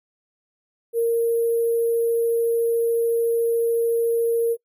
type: tone with sample-and-hold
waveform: sine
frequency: 463.8 Hz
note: A#4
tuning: 9 cents flat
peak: -17 dBFS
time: 0.93-4.57 s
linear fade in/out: 50 ms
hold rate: 11025 Hz
effects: noise-tail reverb RT60 0.1 s tail -23 dB re dry